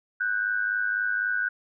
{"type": "tone pair together", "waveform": "sine", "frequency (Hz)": [1480, 1583.9], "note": ["F#6", "G6"], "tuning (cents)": [0, 17], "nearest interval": "minor second", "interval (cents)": 117, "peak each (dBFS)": [-25, -29], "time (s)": [0.2, 1.49], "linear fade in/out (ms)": 10, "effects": []}